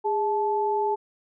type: tone pair together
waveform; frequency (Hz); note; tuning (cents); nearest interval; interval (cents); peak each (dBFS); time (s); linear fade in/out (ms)
sine; 410.6 / 869; G#4 / A5; -20 / -22; octave + minor second; 1298; -25 / -24; 0.04-0.96; 20
effects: none